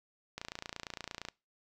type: click train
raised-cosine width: 0.2 ms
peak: -22 dBFS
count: 27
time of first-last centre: 0.38-1.286 s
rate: 28.7 Hz
effects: noise-tail reverb RT60 0.3 s tail -25 dB re dry